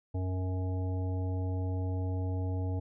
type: harmonic tone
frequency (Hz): 92.5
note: F#2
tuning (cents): 0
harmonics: 1 / 3 / 5 / 7 / 9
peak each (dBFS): -30 / -40 / -44 / -47 / -49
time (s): 0.14-2.8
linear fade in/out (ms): 10
effects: none